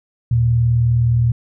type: tone pair together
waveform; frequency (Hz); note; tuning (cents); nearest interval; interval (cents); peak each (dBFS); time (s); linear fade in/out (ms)
sine; 78.5 / 117.96; D#2 / A#2; +16 / +21; perfect fifth; 705; -23 / -12; 0.31-1.32; 5
effects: none